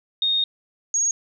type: tone pair in turn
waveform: sine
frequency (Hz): 3700 / 6593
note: A#7 / G#8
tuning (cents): -14 / -14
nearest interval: minor seventh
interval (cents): 1000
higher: second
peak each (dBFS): -18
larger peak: neither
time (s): 0.22-0.44 / 0.94-1.11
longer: first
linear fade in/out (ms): 2
effects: none

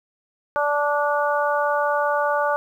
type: harmonic tone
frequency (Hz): 291.6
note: D4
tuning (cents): -12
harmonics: 2 / 3 / 4 / 5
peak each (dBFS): -22 / -24 / -25 / -26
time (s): 0.56-2.56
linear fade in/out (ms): 0
effects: 9-bit

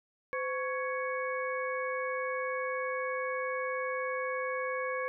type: harmonic tone with a mistuned harmonic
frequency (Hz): 556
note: C#5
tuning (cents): +5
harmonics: 1 / 2 / 3 / 4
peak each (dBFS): -34 / -37 / -39 / -40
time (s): 0.33-5.08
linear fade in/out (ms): 0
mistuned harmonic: 1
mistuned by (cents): -140
effects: none

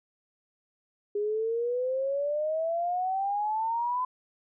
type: exponential sweep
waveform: sine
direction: up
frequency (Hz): 407.6 to 1018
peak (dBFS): -26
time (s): 1.15-4.05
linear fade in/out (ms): 5
effects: none

